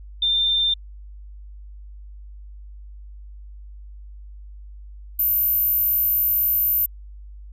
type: tone pair in turn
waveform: sine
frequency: 3591 / 13558 Hz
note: A7 / G#9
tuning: +35 / +35 cents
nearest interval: octave + major seventh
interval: 2300 cents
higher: second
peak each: -17 dBFS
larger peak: neither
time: 0.22-0.74 / 5.19-6.86 s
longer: second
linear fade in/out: 5 ms
effects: added 50 Hz sine -37 dBFS peak until 7.52 s